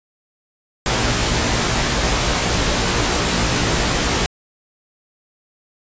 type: noise with comb filter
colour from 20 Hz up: pink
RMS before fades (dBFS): -18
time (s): 0.86-4.26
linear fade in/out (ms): 0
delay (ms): 17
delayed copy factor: +0.65
effects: resampled to 16000 Hz